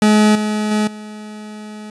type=tone with level steps; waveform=40% pulse; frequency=212.4 Hz; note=G#3; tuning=39 cents sharp; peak=-8 / -16 / -13 / -29 dBFS; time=0.02-1.9 s; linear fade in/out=2 ms; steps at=0.35 / 0.71 / 0.87 s; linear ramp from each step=5 ms; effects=resampled to 24000 Hz